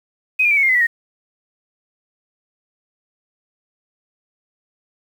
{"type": "tone with pitch steps", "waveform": "sine", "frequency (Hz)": [2516, 2411, 2310, 2213, 2121, 2032, 1946.8, 1865.4], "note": ["D#7", "D7", "D7", "C#7", "C7", "B6", "B6", "A#6"], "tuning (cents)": [19, 45, -29, -3, 23, 49, -25, 1], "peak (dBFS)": -12, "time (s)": [0.39, 0.87], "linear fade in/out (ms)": 10, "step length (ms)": 60, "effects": ["7-bit"]}